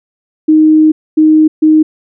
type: tone bursts at uneven times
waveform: sine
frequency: 311.1 Hz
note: D#4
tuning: in tune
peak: -3 dBFS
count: 3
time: 0.48-0.92 / 1.17-1.48 / 1.62-1.83 s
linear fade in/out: 10 ms
effects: none